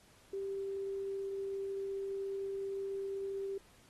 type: tone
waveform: sine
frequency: 392 Hz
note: G4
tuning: in tune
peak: -36 dBFS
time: 0.33-3.58 s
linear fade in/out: 5 ms
effects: pink hiss -64 dBFS RMS until 3.89 s + AAC 32 kbps